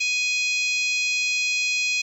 harmonic tone with a mistuned harmonic, 833 Hz, G#5, 5 cents sharp, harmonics 3 / 4 / 5 / 6 / 7 / 8 / 9, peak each -22 / -33 / -30 / -35 / -35 / -35 / -38 dBFS, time 0-2.02 s, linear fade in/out 10 ms, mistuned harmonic 8, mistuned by -21 cents, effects 9-bit

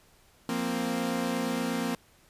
sawtooth chord, F suspended fourth, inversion none, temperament equal, 174.61 / 233.1 / 261.6 Hz, F3 / Bb3 / C4, 0 / 0 / 0 cents, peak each -32 / -27 / -28 dBFS, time 0.49-1.95 s, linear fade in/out 2 ms, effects pink hiss -61 dBFS RMS until 2.29 s + resampled to 32000 Hz

